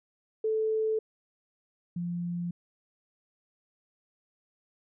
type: tone pair in turn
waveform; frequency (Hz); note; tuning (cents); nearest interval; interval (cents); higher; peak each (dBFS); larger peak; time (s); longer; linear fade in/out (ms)
sine; 437.9 / 173.78; A4 / F3; -8 / -8; octave + major third; 1600; first; -25 / -30; first; 0.44-0.99 / 1.96-2.51; neither; 5
effects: none